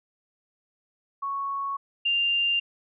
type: tone pair in turn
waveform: sine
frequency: 1108 / 2792 Hz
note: C#6 / F7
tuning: -1 / -1 cents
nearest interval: octave + major third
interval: 1600 cents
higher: second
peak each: -27 / -21 dBFS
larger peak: second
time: 1.22-1.77 / 2.05-2.6 s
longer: neither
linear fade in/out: 10 ms
effects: none